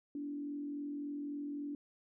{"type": "tone with frequency modulation", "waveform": "sine", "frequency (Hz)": 288.9, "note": "D4", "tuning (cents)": -28, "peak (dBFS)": -38, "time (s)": [0.15, 1.75], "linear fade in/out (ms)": 2, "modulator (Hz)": 43.6, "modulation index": 0.42, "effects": []}